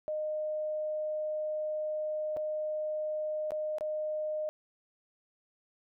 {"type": "tone with dropouts", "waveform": "sine", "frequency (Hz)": 614, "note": "D#5", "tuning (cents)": -23, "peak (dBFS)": -31, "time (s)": [0.08, 4.49], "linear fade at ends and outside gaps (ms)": 0, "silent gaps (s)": [[2.365, 2.37], [3.507, 3.519], [3.784, 3.809]], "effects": []}